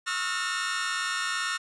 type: tone cluster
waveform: sawtooth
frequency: 1096 / 1271 / 1332 / 1430 / 1821 Hz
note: C#6 / D#6 / E6 / F6 / A#6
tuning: -20 / +36 / +18 / +41 / -41 cents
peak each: -34 / -36 / -31 / -29 / -28 dBFS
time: 0.06-1.58 s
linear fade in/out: 20 ms
effects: resampled to 22050 Hz + 10-bit